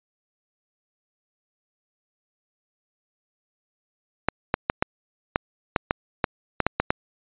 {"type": "clicks", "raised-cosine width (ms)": 0.5, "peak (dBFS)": -4, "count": 12, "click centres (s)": [4.286, 4.541, 4.699, 4.825, 5.359, 5.762, 5.909, 6.242, 6.603, 6.666, 6.8, 6.905], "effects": ["resampled to 8000 Hz"]}